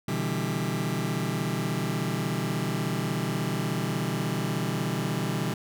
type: chord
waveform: sawtooth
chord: E minor seventh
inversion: second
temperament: just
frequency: 123.61 / 148.33 / 164.81 / 197.78 Hz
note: B2 / D3 / E3 / G3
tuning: +2 / +18 / 0 / +16 cents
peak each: -28 dBFS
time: 0.08-5.54 s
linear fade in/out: 5 ms
effects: none